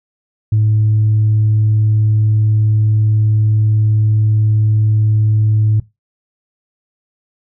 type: tone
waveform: sine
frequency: 107.7 Hz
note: A2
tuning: 37 cents flat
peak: -8 dBFS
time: 0.52-5.8 s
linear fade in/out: 5 ms
effects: noise-tail reverb RT60 0.2 s tail -19 dB re dry + tanh soft clip ceiling -6 dBFS